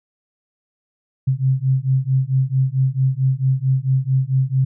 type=beating tone pair; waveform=sine; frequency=130 / 134.5 Hz; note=C3 / C3; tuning=-11 / +48 cents; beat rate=4.5 Hz; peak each=-18 dBFS; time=1.27-4.65 s; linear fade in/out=10 ms; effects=none